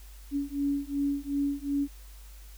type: beating tone pair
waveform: sine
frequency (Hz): 281.3 / 284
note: C#4 / C#4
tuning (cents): +26 / +42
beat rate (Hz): 2.7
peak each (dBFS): -30 / -30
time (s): 0.31-1.88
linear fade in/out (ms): 50
effects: added 50 Hz sine -45 dBFS peak until 2.57 s + white hiss -56 dBFS RMS until 2.57 s